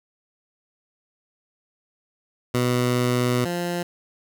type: tone pair in turn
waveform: 15% pulse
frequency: 123.47 / 174.61 Hz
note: B2 / F3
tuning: 0 / 0 cents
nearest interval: tritone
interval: 600 cents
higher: second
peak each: -13 / -18 dBFS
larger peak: first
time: 2.54-3.45 / 3.45-3.83 s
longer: first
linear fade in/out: 5 ms
effects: none